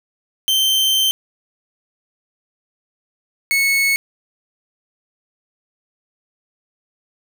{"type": "tone pair in turn", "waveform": "40% pulse", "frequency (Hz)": [3116, 2203], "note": ["G7", "C#7"], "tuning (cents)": [-11, -11], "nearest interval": "tritone", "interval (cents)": 600, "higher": "first", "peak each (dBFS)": -13, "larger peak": "neither", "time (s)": [[0.48, 1.11], [3.51, 3.96]], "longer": "first", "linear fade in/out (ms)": 0, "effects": []}